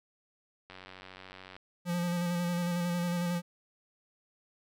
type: click train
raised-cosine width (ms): 0.3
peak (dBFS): -31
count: 82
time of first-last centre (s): 0.7-1.565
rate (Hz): 93.6
type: tone with vibrato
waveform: square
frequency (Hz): 174.61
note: F3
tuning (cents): 0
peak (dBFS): -30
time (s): 1.85-3.42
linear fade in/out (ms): 50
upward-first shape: square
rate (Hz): 11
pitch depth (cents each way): 21
effects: none

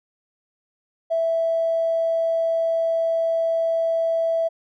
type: tone with tanh clipping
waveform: triangle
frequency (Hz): 659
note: E5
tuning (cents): -1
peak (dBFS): -18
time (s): 1.1-4.49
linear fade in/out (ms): 20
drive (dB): 2
effects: none

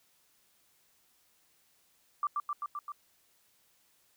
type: tone with echo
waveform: sine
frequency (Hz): 1174.7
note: D6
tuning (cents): 0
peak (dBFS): -27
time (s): 2.23-2.27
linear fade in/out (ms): 2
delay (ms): 130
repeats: 5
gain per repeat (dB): -2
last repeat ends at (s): 2.92
effects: white hiss -69 dBFS RMS until 4.16 s

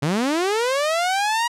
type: linear sweep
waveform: sawtooth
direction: up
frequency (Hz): 131.6 to 962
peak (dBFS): -15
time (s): 0.02-1.48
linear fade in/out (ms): 10
effects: low-pass 9000 Hz 12 dB/octave

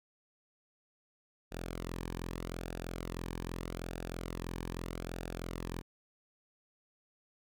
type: tone with flanger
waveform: sawtooth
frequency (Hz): 43.12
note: F1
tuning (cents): -21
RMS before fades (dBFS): -41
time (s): 1.51-5.82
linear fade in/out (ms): 20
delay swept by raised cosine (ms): 0.95 to 1.48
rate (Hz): 0.81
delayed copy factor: -0.6
effects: none

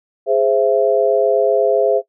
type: chord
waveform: sine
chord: Ab augmented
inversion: none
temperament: equal with one note detuned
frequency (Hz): 415.3 / 523.3 / 666.9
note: Ab4 / C5 / E5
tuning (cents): 0 / 0 / +20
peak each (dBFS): -16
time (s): 0.26-2.02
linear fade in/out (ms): 50
effects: noise-tail reverb RT60 0.1 s tail -19 dB re dry

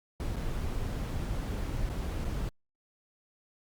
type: noise with dropouts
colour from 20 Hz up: brown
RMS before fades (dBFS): -33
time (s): 0.2-2.49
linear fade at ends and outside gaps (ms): 1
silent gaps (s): 0.36-0.365 / 1.892-1.898 / 2.246-2.25
effects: Opus 48 kbps

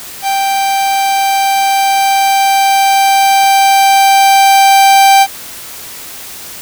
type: tone with level ramp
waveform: 45% pulse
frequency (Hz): 784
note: G5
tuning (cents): 0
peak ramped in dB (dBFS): -11 to -3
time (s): 0.22-5.27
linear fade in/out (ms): 50
effects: white hiss -28 dBFS RMS until 6.61 s

